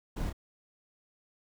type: noise with echo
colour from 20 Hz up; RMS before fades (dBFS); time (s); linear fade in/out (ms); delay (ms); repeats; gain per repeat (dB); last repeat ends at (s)
brown; -34; 0.16-0.3; 10; 29; 1; -4; 0.329
effects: none